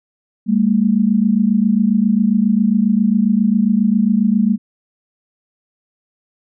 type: tone pair together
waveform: sine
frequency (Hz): 199.3 / 226.7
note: G3 / A#3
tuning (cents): +29 / -48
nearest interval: major second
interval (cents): 223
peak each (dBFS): -14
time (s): 0.46-4.58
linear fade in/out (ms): 50
effects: none

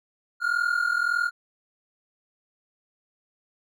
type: tone pair together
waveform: triangle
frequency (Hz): 1395.3 / 1437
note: F6 / F6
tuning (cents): -2 / +49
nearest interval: minor second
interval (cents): 51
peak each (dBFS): -23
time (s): 0.4-1.31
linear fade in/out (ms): 50
effects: none

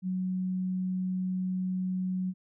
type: tone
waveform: sine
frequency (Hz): 185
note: F#3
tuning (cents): 0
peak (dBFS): -28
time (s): 0.02-2.34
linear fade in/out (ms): 50
effects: none

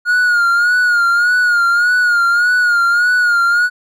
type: tone with vibrato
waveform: triangle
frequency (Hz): 1432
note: F6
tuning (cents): +43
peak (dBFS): -8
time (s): 0.05-3.7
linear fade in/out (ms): 50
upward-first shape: sine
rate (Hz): 1.7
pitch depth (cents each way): 60
effects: none

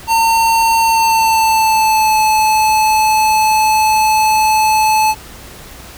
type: tone with pitch glide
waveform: square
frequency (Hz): 908 to 866.5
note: A#5 to A5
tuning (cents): -46 to -27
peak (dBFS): -10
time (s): 0.07-5.15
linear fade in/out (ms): 50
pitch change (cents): -81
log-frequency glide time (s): 0.79-2.17
effects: added 60 Hz sine -40 dBFS peak until 5.97 s + pink hiss -35 dBFS RMS until 5.97 s

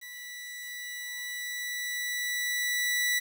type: tone with level ramp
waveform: sawtooth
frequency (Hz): 1962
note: B6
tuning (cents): -12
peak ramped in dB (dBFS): -38 to -21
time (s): 0.01-3.2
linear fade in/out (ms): 20
effects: 9-bit

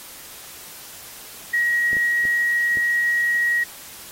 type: tone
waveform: sine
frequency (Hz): 1900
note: A#6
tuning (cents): +33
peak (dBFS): -17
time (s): 1.53-3.64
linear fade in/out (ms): 10
type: clicks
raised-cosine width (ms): 2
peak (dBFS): -24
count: 4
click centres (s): 1.931 / 1.968 / 2.253 / 2.772
effects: white hiss -40 dBFS RMS until 4.11 s + AAC 48 kbps

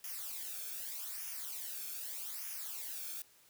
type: noise with flanger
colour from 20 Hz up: blue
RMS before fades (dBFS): -43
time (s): 0.04-3.22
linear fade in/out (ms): 2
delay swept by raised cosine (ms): 0.24 to 1.03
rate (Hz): 0.82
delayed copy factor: -0.75
effects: white hiss -65 dBFS RMS until 3.49 s

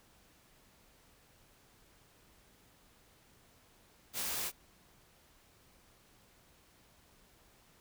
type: noise with comb filter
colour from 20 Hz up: white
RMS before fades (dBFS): -37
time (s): 4.13-4.52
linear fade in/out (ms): 50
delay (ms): 17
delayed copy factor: +0.55
effects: pink hiss -65 dBFS RMS until 7.8 s

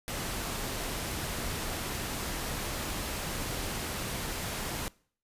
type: noise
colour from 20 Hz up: pink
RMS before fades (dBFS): -35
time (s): 0.08-4.88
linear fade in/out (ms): 0
effects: noise-tail reverb RT60 0.5 s tail -23 dB re dry + resampled to 32000 Hz

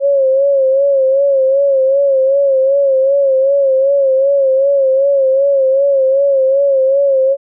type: tone with vibrato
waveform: sine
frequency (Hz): 544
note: C#5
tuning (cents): -33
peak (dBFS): -8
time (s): 0-7.37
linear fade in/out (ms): 50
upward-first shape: sine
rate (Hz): 2.6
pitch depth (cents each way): 61
effects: none

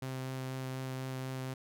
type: tone with vibrato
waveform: sawtooth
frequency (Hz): 130.81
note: C3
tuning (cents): 0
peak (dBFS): -33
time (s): 0.02-1.54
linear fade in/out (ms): 5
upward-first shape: triangle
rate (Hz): 4.1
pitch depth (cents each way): 10
effects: none

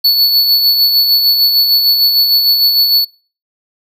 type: tone with tremolo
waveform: square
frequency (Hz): 4435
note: C#8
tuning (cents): 0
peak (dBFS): -6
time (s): 0.04-3.05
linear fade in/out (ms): 10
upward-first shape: sine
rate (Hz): 6.6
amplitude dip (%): 40
effects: noise-tail reverb RT60 0.4 s tail -25 dB re dry

